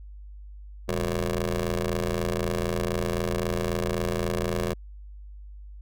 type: ring-modulated tone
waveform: 15% pulse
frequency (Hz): 83.9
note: E2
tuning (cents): +31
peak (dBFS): -16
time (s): 0.88-4.74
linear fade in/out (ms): 10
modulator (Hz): 280
effects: added 50 Hz sine -40 dBFS peak until 5.81 s